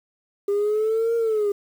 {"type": "linear two-way sweep", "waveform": "sine", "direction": "up then down", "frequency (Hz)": [400.7, 466.2, 400.7], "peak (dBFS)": -17, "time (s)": [0.48, 1.52], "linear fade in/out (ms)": 5, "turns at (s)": 1.16, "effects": ["tanh soft clip ceiling -17 dBFS", "8-bit"]}